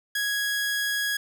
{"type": "tone", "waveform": "sawtooth", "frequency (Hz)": 1661.2, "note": "G#6", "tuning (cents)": 0, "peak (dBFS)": -21, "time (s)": [0.15, 1.17], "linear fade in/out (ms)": 5, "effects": []}